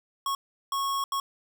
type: tone bursts at uneven times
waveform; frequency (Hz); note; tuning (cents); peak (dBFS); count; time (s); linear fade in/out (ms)
square; 1100; C#6; -14; -27; 3; 0.26-0.35 / 0.72-1.04 / 1.12-1.2; 2
effects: none